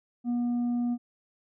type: tone with tanh clipping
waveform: triangle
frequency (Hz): 241.1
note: B3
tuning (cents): -41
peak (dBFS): -26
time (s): 0.24-0.98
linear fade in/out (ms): 50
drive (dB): 8
effects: none